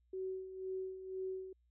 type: tone with tremolo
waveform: sine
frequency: 376.9 Hz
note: F#4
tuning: 32 cents sharp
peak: -37 dBFS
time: 0.13-1.53 s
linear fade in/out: 5 ms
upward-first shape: sine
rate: 2 Hz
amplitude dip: 65%
effects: added 60 Hz sine -70 dBFS peak until 1.7 s